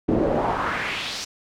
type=noise with band-pass filter sweep; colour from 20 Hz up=brown; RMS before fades=-24 dBFS; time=0.08-1.25 s; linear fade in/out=10 ms; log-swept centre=310 to 5600 Hz; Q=2.1; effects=none